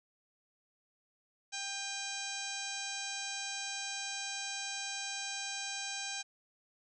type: harmonic tone with a mistuned harmonic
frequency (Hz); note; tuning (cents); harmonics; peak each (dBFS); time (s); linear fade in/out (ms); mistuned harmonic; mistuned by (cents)
790; G5; +13; 1 / 2 / 3 / 4 / 5 / 6 / 7 / 8 / 9 / 10; -47 / -46 / -45 / -48 / -45 / -50 / -46 / -44 / -53 / -48; 1.52-6.23; 20; 3; +55
effects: none